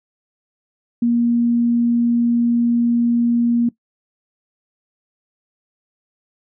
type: tone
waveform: sine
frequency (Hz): 236.6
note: A#3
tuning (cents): +26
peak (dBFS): -13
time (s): 1.02-3.69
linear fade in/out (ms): 5
effects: noise-tail reverb RT60 0.1 s tail -19 dB re dry